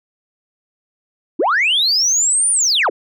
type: linear two-way sweep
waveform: sine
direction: up then down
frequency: 239.9 to 9550 to 239.9 Hz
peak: -11 dBFS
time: 1.39-2.9 s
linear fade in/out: 10 ms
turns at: 2.51 s
effects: tanh soft clip ceiling -9 dBFS